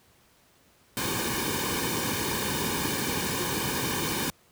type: noise with comb filter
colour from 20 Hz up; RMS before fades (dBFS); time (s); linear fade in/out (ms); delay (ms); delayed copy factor
pink; -29; 0.97-4.3; 0; 1.5; -0.8
effects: pink hiss -61 dBFS RMS until 4.51 s + high-pass 60 Hz 12 dB/octave